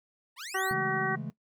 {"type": "linear sweep", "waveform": "15% pulse", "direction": "up", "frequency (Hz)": [852, 4684], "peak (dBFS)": -32, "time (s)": [0.36, 0.74], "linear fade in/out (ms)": 50}
{"type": "harmonic tone", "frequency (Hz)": 380.4, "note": "F#4", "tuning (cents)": 48, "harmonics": [1, 2, 3, 4, 5], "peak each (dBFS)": [-34, -34, -34, -34, -34], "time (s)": [0.54, 1.16], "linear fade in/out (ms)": 10}
{"type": "chord", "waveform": "triangle", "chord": "A major seventh", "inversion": "first", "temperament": "equal", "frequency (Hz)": [138.59, 164.81, 207.7, 220], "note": ["C#3", "E3", "G#3", "A3"], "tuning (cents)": [0, 0, 0, 0], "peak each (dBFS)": [-36, -38, -40, -39], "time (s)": [0.71, 1.3], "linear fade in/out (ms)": 0}
{"effects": ["noise-tail reverb RT60 0.1 s tail -18 dB re dry"]}